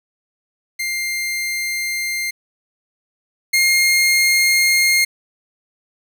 sawtooth tone pair in turn, 2100 / 2129 Hz, C7 / C7, +6 / +30 cents, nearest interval unison, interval 24 cents, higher second, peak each -17 / -9 dBFS, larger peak second, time 0.79-2.31 / 3.53-5.05 s, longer neither, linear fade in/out 10 ms, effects 8-bit

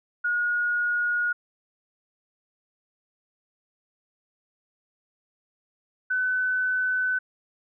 sine tone pair in turn, 1443 / 1507.6 Hz, F#6 / F#6, -44 / +32 cents, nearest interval minor second, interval 76 cents, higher second, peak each -22 dBFS, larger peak neither, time 0.24-1.33 / 6.1-7.19 s, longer neither, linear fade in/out 10 ms, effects none

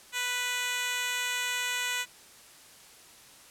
10% pulse tone with high-pass filter, 494.1 Hz, B4, 1 cent sharp, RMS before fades -31 dBFS, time 0.12-2.06 s, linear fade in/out 50 ms, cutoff 1600 Hz, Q 0.61, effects white hiss -53 dBFS RMS until 3.5 s + low-pass 11000 Hz 12 dB/octave

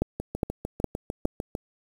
two click trains, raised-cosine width 2 ms, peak -10 / -17 dBFS, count 4 / 10, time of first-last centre 0.02-1.255 / 0.2-1.551 s, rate 2.43 / 6.66 Hz, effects 7-bit

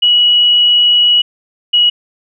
sine tone pair in turn, 2923 / 2912 Hz, F#7 / F#7, -22 / -28 cents, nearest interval unison, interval 6 cents, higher first, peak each -6 dBFS, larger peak neither, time 0.02-1.22 / 1.73-1.9 s, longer first, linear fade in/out 10 ms, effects none

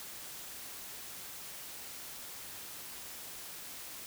silence, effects white hiss -46 dBFS RMS until 4.06 s

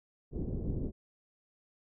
pink low-pass noise, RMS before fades -35 dBFS, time 0.31-0.92 s, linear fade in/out 50 ms, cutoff 400 Hz, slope 24 dB/octave, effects none

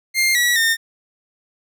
sawtooth tone with pitch steps, 2111 / 1934 / 1822 Hz, C7 / B6 / A#6, +15 / -37 / -40 cents, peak -11 dBFS, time 0.14-0.77 s, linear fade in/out 50 ms, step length 210 ms, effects none

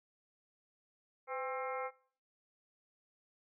harmonic tone with a mistuned harmonic, 265.9 Hz, C4, 28 cents sharp, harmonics 2 / 3 / 4 / 5 / 6 / 7 / 8 / 9, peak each -41 / -43 / -45 / -44 / -57 / -57 / -47 / -59 dBFS, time 1.27-1.91 s, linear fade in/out 50 ms, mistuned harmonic 2, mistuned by -70 cents, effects noise-tail reverb RT60 0.5 s tail -21 dB re dry

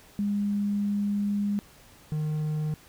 sine / triangle tone pair in turn, 203.8 / 153.21 Hz, G#3 / D#3, -32 / -26 cents, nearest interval perfect fourth, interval 494 cents, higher first, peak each -24 dBFS, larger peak neither, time 0.19-1.59 / 2.12-2.74 s, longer first, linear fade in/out 0 ms, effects pink hiss -54 dBFS RMS until 2.88 s

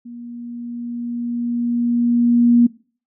sine tone with level ramp, 238.4 Hz, A#3, 39 cents sharp, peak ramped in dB -32 to -8 dBFS, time 0.05-2.67 s, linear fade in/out 10 ms, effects noise-tail reverb RT60 0.4 s tail -21 dB re dry

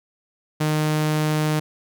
sawtooth tone, 153.5 Hz, D#3, 23 cents flat, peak -15 dBFS, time 0.6-1.6 s, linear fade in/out 10 ms, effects none

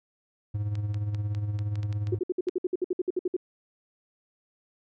triangle tone with tremolo, 103.83 Hz, G#2, in tune, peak -23 dBFS, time 0.54-2.19 s, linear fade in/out 10 ms, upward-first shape sine, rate 17 Hz, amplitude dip 50%
clicks, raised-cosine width 0.2 ms, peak -27 dBFS, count 10, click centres 0.754 / 0.944 / 1.147 / 1.349 / 1.59 / 1.756 / 1.831 / 1.927 / 2.071 / 2.486 s
sine tone bursts, 363 Hz, F#4, 33 cents flat, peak -23 dBFS, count 15, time 2.12-3.366 s, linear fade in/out 5 ms, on 28 ms, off 59 ms
effects none

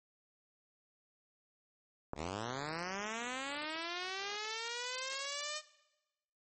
click, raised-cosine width 1 ms, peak -23 dBFS, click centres 2.134 s
5% pulse linear sweep, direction up, 69.3 to 615 Hz, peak -27 dBFS, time 2.15-5.62 s, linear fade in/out 50 ms
effects noise-tail reverb RT60 1.0 s tail -18 dB re dry + MP3 32 kbps

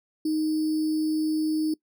sine tone with sample-and-hold, 311.1 Hz, D#4, in tune, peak -22 dBFS, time 0.25-1.74 s, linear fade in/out 5 ms, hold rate 4900 Hz, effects noise-tail reverb RT60 0.1 s tail -21 dB re dry

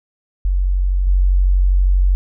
sine tone with level steps, 46.25 Hz, F#1, in tune, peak -13 / -10 dBFS, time 0.45-2.15 s, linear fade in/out 0 ms, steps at 1.07 s, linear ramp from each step 5 ms, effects none

